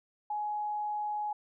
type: tone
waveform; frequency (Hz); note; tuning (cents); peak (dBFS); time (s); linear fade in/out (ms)
sine; 839; G#5; +17; -31; 0.3-1.33; 5
effects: none